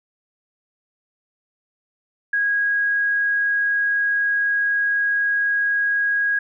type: tone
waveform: sine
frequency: 1646 Hz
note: G#6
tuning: 16 cents flat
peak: -17 dBFS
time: 2.33-6.39 s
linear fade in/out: 5 ms
effects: none